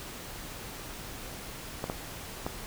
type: clicks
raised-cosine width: 1 ms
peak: -17 dBFS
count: 3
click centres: 1.841 / 1.899 / 2.465 s
effects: pink hiss -42 dBFS RMS until 2.66 s